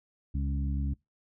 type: harmonic tone with a mistuned harmonic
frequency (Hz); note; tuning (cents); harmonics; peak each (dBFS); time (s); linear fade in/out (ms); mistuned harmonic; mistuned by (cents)
69.6; C#2; +8; 1 / 2 / 3 / 4; -29 / -35 / -39 / -41; 0.34-0.94; 10; 3; -20
effects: noise-tail reverb RT60 0.2 s tail -24 dB re dry